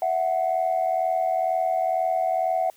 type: tone pair together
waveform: sine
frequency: 661 / 743.1 Hz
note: E5 / F#5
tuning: +5 / +7 cents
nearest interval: major second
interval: 202 cents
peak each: -23 / -22 dBFS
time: 0.02-2.7 s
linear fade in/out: 2 ms
effects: tanh soft clip ceiling -15 dBFS + white hiss -57 dBFS RMS until 2.76 s